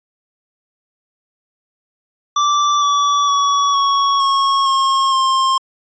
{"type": "tone with pitch steps", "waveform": "square", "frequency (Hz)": [1169, 1150.2, 1131.8, 1113.6, 1095.8, 1078.2, 1060.9], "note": ["D6", "D6", "C#6", "C#6", "C#6", "C#6", "C6"], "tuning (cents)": [-8, -36, 36, 8, -20, -48, 24], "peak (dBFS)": -13, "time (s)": [2.36, 5.58], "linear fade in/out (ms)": 5, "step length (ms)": 460, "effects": ["resampled to 16000 Hz"]}